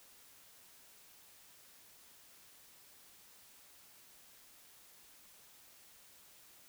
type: silence
effects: white hiss -61 dBFS RMS until 6.68 s